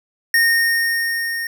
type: tone with level ramp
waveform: square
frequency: 1844 Hz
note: A#6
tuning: 19 cents flat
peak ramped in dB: -12 to -23 dBFS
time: 0.34-1.47 s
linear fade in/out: 2 ms
effects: none